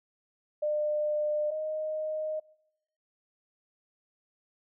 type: tone pair in turn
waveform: sine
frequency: 601 / 620.4 Hz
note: D5 / D#5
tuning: +40 / -5 cents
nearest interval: minor second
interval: 55 cents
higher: second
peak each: -26 / -30 dBFS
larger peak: first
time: 0.62-1.51 / 1.51-2.4 s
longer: neither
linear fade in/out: 10 ms
effects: noise-tail reverb RT60 0.9 s tail -25 dB re dry